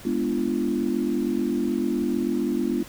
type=chord; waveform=sine; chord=G# diminished seventh; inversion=none; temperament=equal with one note detuned; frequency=207.7 / 246.9 / 293.7 / 342.8 Hz; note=G#3 / B3 / D4 / F4; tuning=0 / 0 / 0 / -32 cents; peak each=-29 / -26 / -28 / -27 dBFS; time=0.05-2.83 s; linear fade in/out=5 ms; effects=pink hiss -44 dBFS RMS until 2.88 s